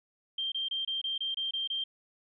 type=tone bursts; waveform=sine; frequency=3167 Hz; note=G7; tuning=17 cents sharp; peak=-30 dBFS; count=9; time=0.38-1.84 s; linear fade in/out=5 ms; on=140 ms; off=25 ms; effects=none